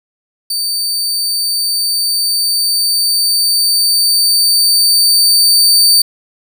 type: tone with level ramp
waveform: sawtooth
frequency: 4594 Hz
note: D8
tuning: 39 cents flat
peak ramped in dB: -12 to -3 dBFS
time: 0.5-6.02 s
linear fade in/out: 5 ms
effects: none